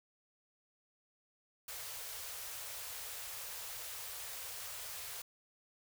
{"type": "band-stop noise", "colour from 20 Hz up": "white", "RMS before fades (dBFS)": -45, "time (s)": [1.68, 5.22], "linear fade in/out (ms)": 5, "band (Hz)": [130, 420], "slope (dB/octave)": 96, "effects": []}